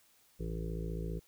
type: harmonic tone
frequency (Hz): 55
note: A1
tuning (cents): 0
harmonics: 1 / 2 / 3 / 5 / 6 / 7 / 8 / 9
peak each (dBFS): -38 / -47 / -40 / -52 / -50 / -47 / -47 / -51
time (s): 0.39-1.2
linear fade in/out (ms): 20
effects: white hiss -67 dBFS RMS until 1.27 s